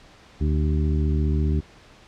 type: harmonic tone with a mistuned harmonic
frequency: 74.9 Hz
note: D2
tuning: 35 cents sharp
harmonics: 1 / 2 / 3 / 4 / 5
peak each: -20 / -26 / -30 / -32 / -34 dBFS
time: 0.4-1.61 s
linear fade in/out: 20 ms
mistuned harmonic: 5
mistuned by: +49 cents
effects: pink hiss -50 dBFS RMS until 2.07 s + low-pass 5000 Hz 12 dB/octave